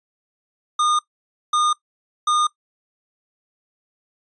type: tone bursts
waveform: square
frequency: 1220 Hz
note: D#6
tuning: 34 cents flat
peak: -17 dBFS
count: 3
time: 0.79-2.47 s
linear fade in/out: 5 ms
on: 200 ms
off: 540 ms
effects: noise-tail reverb RT60 0.1 s tail -19 dB re dry + resampled to 22050 Hz